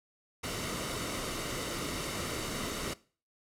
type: noise with comb filter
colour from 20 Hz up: pink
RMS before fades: -36 dBFS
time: 0.43-2.94 s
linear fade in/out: 10 ms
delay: 1.2 ms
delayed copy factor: -0.5
effects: noise-tail reverb RT60 0.4 s tail -20 dB re dry + low-pass 11000 Hz 12 dB/octave